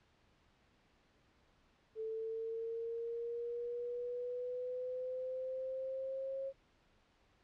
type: linear sweep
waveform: sine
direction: up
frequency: 440 to 542 Hz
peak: -38 dBFS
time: 1.95-6.53 s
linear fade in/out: 50 ms
effects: pink hiss -71 dBFS RMS until 7.43 s + low-pass 4000 Hz 12 dB/octave